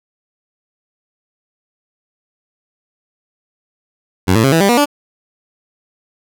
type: tone with pitch steps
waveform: 15% pulse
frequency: 92.5 / 111.92 / 135.43 / 163.87 / 198.28 / 239.9 / 290.3 Hz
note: F#2 / A2 / C#3 / E3 / G3 / A#3 / D4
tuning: 0 / +30 / -40 / -10 / +20 / +50 / -20 cents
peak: -3 dBFS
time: 4.27-4.858 s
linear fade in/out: 20 ms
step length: 84 ms
effects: none

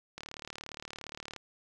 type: click train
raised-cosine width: 0.2 ms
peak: -24 dBFS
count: 45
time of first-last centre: 0.18-1.363 s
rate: 37.2 Hz
effects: none

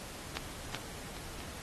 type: clicks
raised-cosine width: 0.2 ms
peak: -15 / -15 / -28 / -27 dBFS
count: 4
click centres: 0.37 / 0.747 / 1.167 / 1.404 s
effects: pink hiss -46 dBFS RMS until 1.62 s + AAC 32 kbps

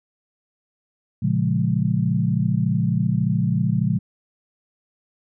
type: chord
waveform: sine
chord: Bb minor seventh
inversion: none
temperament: equal with one note detuned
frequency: 116.54 / 139.96 / 174.61 / 207.7 Hz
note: Bb2 / Db3 / F3 / Ab3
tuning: 0 / +17 / 0 / 0 cents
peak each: -23 / -23 / -22 / -25 dBFS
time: 1.22-3.99 s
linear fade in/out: 10 ms
effects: none

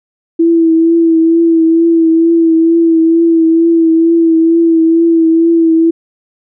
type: tone with vibrato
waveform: sine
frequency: 329.6 Hz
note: E4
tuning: in tune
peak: -5 dBFS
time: 0.39-5.91 s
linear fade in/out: 10 ms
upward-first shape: triangle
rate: 2.2 Hz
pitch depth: 34 cents each way
effects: none

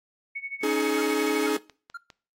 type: tone with tremolo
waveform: sine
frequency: 2217 Hz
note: C#7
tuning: in tune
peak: -29 dBFS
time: 0.35-1.47 s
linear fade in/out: 10 ms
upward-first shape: sine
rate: 12 Hz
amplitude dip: 90%
type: chord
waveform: 45% pulse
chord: C# suspended second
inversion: none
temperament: equal with one note detuned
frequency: 277.2 / 311.1 / 423.3 Hz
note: C#4 / D#4 / G#4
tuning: 0 / 0 / +33 cents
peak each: -30 / -28 / -25 dBFS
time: 0.63-1.57 s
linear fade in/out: 5 ms
type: tone bursts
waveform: triangle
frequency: 1390 Hz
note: F6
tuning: 9 cents flat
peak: -32 dBFS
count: 3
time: 0.98-1.973 s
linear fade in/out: 5 ms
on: 31 ms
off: 450 ms
type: click train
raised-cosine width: 0.2 ms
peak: -28 dBFS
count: 6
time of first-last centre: 1.09-2.102 s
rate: 4.94 Hz
effects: noise-tail reverb RT60 0.4 s tail -21 dB re dry + AAC 48 kbps

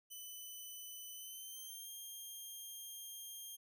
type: tone with pitch glide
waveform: 5% pulse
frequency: 3006 to 3203 Hz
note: F#7 to G7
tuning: +27 to +37 cents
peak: -40 dBFS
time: 0.1-3.57 s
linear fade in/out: 20 ms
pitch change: +110 cents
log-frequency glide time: 1.13-1.88 s
effects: none

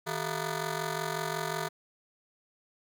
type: ring-modulated tone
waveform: 10% pulse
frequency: 271.5 Hz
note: C#4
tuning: 36 cents flat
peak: -20 dBFS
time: 0.06-1.69 s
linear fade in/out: 20 ms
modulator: 113 Hz
effects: none

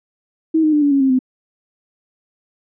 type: tone with pitch steps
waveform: sine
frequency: 320 / 308.6 / 297.5 / 286.9 / 276.7 / 266.8 / 257.2 Hz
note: D#4 / D#4 / D4 / D4 / C#4 / C4 / C4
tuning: +49 / -14 / +22 / -40 / -3 / +34 / -30 cents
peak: -11 dBFS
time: 0.54-1.191 s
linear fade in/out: 10 ms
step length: 93 ms
effects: none

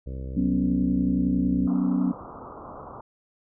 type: harmonic tone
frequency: 65.41 Hz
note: C2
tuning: in tune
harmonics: 1 / 2 / 3 / 4 / 5 / 6 / 7 / 8 / 9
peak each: -32 / -38 / -44 / -45 / -48 / -51 / -47 / -49 / -54 dBFS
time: 0.06-1.68 s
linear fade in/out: 10 ms
type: chord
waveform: sine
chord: F# suspended fourth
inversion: none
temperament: just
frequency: 185 / 246.7 / 277.5 Hz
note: F#3 / B3 / C#4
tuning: 0 / -2 / +2 cents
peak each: -25 dBFS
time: 0.36-2.12 s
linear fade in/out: 10 ms
type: low-pass noise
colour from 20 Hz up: white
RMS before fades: -41 dBFS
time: 1.67-3.01 s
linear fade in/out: 5 ms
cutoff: 1300 Hz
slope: 96 dB/octave
effects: none

